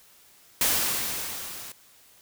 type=noise with level ramp; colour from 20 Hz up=white; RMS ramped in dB=-22 to -41 dBFS; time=0.61-1.72 s; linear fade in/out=2 ms; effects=white hiss -56 dBFS RMS until 2.21 s